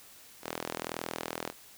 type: tone with high-pass filter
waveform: sawtooth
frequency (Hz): 41.2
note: E1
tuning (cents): 0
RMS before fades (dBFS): -39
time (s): 0.42-1.53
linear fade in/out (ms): 50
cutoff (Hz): 400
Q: 0.77
effects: white hiss -54 dBFS RMS until 1.77 s